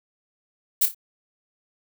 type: noise with echo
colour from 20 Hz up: violet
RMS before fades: -18 dBFS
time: 0.81-0.86 s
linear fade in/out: 10 ms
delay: 29 ms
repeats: 3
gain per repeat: -9 dB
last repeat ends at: 0.947 s
effects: none